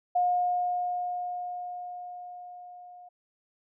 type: tone with level ramp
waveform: sine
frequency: 716 Hz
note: F5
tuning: 43 cents sharp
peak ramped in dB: -21 to -46 dBFS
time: 0.15-3.09 s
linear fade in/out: 10 ms
effects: none